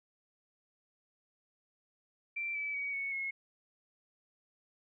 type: tone with pitch steps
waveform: sine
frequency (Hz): 2349 / 2303 / 2259 / 2215 / 2172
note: D7 / D7 / C#7 / C#7 / C#7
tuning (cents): 0 / -34 / +32 / -2 / -36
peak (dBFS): -34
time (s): 2.36-3.31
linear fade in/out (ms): 10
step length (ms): 190
effects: none